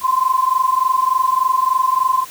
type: tone pair together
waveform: sine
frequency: 1026.6 / 1050 Hz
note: C6 / C6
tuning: -33 / +6 cents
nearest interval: unison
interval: 39 cents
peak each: -16 dBFS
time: 0.01-2.26 s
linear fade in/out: 50 ms
effects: white hiss -37 dBFS RMS until 2.3 s